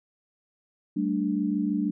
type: chord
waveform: sine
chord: G suspended second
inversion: none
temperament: equal with one note detuned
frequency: 193.63 / 220 / 293.7 Hz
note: G3 / A3 / D4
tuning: -21 / 0 / 0 cents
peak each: -28 / -29 / -27 dBFS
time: 0.96-1.91 s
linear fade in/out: 10 ms
effects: none